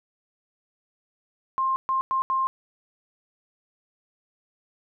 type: tone bursts at uneven times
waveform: sine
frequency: 1058 Hz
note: C6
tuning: 19 cents sharp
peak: -21 dBFS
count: 4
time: 1.58-1.76 / 1.89-2.01 / 2.11-2.22 / 2.3-2.47 s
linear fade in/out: 0 ms
effects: none